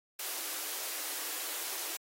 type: high-pass noise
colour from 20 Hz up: white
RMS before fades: -38 dBFS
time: 0.19-1.97 s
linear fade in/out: 5 ms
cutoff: 290 Hz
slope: 96 dB/octave
effects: AAC 48 kbps